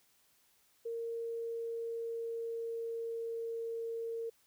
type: tone with pitch glide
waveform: sine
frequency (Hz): 461.9 to 458.4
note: A#4 to A#4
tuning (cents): -16 to -29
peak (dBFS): -36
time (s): 0.85-4.3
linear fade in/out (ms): 10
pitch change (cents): -13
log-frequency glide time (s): 1.08-3.87
effects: white hiss -70 dBFS RMS until 4.46 s